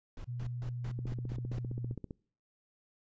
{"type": "noise bursts", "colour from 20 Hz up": "brown", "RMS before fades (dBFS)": -43, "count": 7, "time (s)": [0.17, 1.588], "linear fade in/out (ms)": 2, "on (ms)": 74, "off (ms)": 150}
{"type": "tone with pitch glide", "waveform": "sine", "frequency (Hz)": [121.6, 120], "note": ["B2", "B2"], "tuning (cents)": [-26, -49], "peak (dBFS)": -36, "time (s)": [0.27, 1.95], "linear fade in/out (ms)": 20, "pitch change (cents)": -23, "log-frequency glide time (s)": [1.67, 1.83]}
{"type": "click train", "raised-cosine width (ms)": 3, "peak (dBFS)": -28, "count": 18, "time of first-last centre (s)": [0.99, 2.108], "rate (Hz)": 15.2}
{"effects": ["noise-tail reverb RT60 0.5 s tail -25 dB re dry", "resampled to 16000 Hz"]}